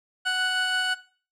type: tone pair together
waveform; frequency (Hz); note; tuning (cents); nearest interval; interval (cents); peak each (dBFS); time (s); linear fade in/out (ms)
25% pulse; 743 / 1480; F#5 / F#6; +7 / 0; octave; 1193; -28 / -20; 0.25-0.95; 20
effects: noise-tail reverb RT60 0.4 s tail -17 dB re dry + low-pass 7000 Hz 12 dB/octave